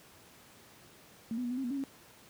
sine tone with pitch steps, 226.6 / 249.1 / 240.8 / 250.3 / 268.3 / 241.3 / 279 / 271.6 Hz, A#3 / B3 / B3 / B3 / C4 / B3 / C#4 / C#4, -49 / +15 / -44 / +23 / +44 / -40 / +11 / -35 cents, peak -32 dBFS, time 1.31-1.838 s, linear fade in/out 0 ms, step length 66 ms, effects pink hiss -57 dBFS RMS until 2.29 s + high-pass 100 Hz 12 dB/octave

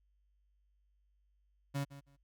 35% pulse tone with echo, 140.2 Hz, C#3, 20 cents sharp, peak -32 dBFS, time 1.74-1.85 s, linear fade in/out 20 ms, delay 160 ms, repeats 2, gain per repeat -15 dB, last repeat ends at 2.17 s, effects added 50 Hz sine -70 dBFS peak until 2.23 s

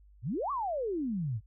sine exponential two-way sweep, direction up then down, 98 to 1183 to 98 Hz, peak -30 dBFS, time 0.22-1.41 s, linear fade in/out 50 ms, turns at 0.51 s, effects added 50 Hz sine -55 dBFS peak until 1.46 s

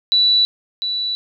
sine tone pair in turn, 3951 / 3951 Hz, B7 / B7, 0 / 0 cents, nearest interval unison, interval 0 cents, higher neither, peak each -11 / -19 dBFS, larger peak first, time 0.12-0.45 / 0.82-1.15 s, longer neither, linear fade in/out 0 ms, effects none

